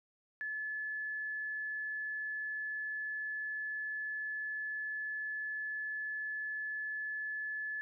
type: tone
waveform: sine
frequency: 1723 Hz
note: A6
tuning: 37 cents flat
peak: -36 dBFS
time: 0.41-7.81 s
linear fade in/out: 0 ms
effects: none